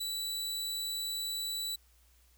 sawtooth tone, 3950 Hz, B7, in tune, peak -31 dBFS, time 0-1.76 s, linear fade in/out 10 ms, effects added 60 Hz sine -63 dBFS peak until 2.37 s + white hiss -68 dBFS RMS until 2.37 s

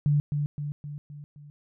sine tone with echo, 146.3 Hz, D3, 6 cents flat, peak -19 dBFS, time 0.06-0.2 s, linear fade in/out 0 ms, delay 260 ms, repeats 5, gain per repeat -5 dB, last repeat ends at 1.5 s, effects none

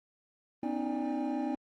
triangle tone cluster, 252.5 / 281.2 / 310.7 / 590 / 812 Hz, B3 / C#4 / D#4 / D5 / G#5, +39 / +25 / -2 / +8 / -39 cents, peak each -33 / -36 / -33 / -40 / -38 dBFS, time 0.63-1.55 s, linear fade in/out 2 ms, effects Opus 24 kbps

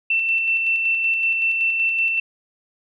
sine tone with tremolo, 2683 Hz, E7, 30 cents sharp, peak -16 dBFS, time 0.1-2.2 s, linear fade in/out 5 ms, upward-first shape square, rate 5.3 Hz, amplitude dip 30%, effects none

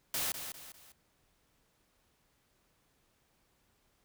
white noise with echo, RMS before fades -34 dBFS, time 0.14-0.32 s, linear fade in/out 2 ms, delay 200 ms, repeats 3, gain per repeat -8 dB, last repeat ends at 0.92 s, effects pink hiss -73 dBFS RMS until 4.04 s

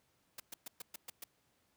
white noise bursts, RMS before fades -45 dBFS, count 7, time 0.38-1.24 s, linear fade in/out 5 ms, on 20 ms, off 120 ms, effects pink hiss -75 dBFS RMS until 1.76 s + high-pass 80 Hz 12 dB/octave

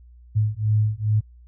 sine beating tone pair, 106 / 108.4 Hz, G#2 / A2, +36 / -25 cents, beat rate 2.4 Hz, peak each -21 dBFS, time 0.35-1.21 s, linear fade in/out 20 ms, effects added 60 Hz sine -45 dBFS peak until 1.47 s

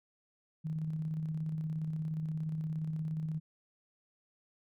sine tone with tremolo, 157.4 Hz, D#3, 20 cents sharp, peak -32 dBFS, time 0.64-3.4 s, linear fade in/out 20 ms, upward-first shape square, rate 17 Hz, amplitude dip 30%, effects none

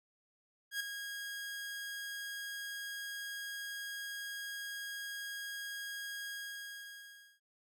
sawtooth tone with ADSR envelope, 1638 Hz, G#6, 24 cents flat, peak -29 dBFS, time 0.71-7.4 s, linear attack 93 ms, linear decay 4 ms, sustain -8 dB, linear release 1100 ms, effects AAC 64 kbps

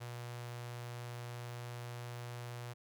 sawtooth tone with notch filter, 120.2 Hz, B2, 46 cents flat, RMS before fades -45 dBFS, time 0-2.74 s, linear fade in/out 20 ms, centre 260 Hz, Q 1, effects none

